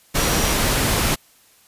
sine tone in noise, 5770 Hz, F#8, 44 cents flat, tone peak -30 dBFS, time 0.18-0.54 s, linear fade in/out 20 ms, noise pink, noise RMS -19 dBFS, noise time 0.14-1.16 s, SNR -14 dB, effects white hiss -54 dBFS RMS until 1.67 s + resampled to 32000 Hz

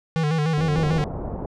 square tone with vibrato, 155.56 Hz, D#3, in tune, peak -20 dBFS, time 0.16-1.04 s, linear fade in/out 0 ms, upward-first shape square, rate 6.7 Hz, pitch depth 72 cents each way
click train, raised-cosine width 2 ms, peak -19 dBFS, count 40, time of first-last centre 0.58-1.019 s, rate 88.8 Hz
pink low-pass noise, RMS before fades -30 dBFS, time 0.75-1.46 s, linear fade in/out 5 ms, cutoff 840 Hz, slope 24 dB/octave
effects low-pass 5000 Hz 12 dB/octave

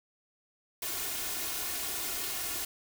white noise with comb filter, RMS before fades -35 dBFS, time 0.82-2.65 s, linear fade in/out 5 ms, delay 2.8 ms, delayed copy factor +0.65, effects none

